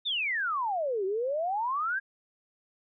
sine exponential two-way sweep, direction down then up, 3729 to 370 to 1649 Hz, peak -27 dBFS, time 0.05-2 s, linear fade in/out 20 ms, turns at 1.05 s, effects none

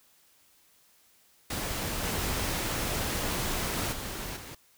pink noise with level steps, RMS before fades -33 / -31 / -37 / -43 dBFS, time 1.5-4.55 s, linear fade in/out 5 ms, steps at 2.03 / 3.92 / 4.36 s, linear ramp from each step 10 ms, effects white hiss -63 dBFS RMS until 4.77 s

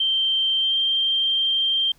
sine tone with pitch glide, 3136 to 3163 Hz, G7 to G7, 0 to +15 cents, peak -18 dBFS, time 0-1.92 s, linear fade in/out 5 ms, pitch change +15 cents, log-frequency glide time 0.59-0.75 s, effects pink hiss -58 dBFS RMS until 1.98 s

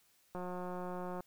click train, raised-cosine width 1 ms, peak -29 dBFS, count 155, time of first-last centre 0.35-1.206 s, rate 180 Hz, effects white hiss -70 dBFS RMS until 1.26 s

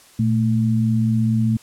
sine tone pair together, 116.54 / 221 Hz, A#2 / A3, 0 / +8 cents, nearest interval major seventh, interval 1108 cents, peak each -18 dBFS, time 0.19-1.57 s, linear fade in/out 5 ms, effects white hiss -49 dBFS RMS until 1.62 s + low-pass 11000 Hz 12 dB/octave

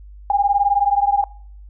sine beating tone pair, 800 / 819 Hz, G5 / G#5, +35 / -24 cents, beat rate 19 Hz, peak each -17 dBFS, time 0.3-1.24 s, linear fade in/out 2 ms, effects noise-tail reverb RT60 0.6 s tail -24 dB re dry + added 50 Hz sine -37 dBFS peak until 1.69 s

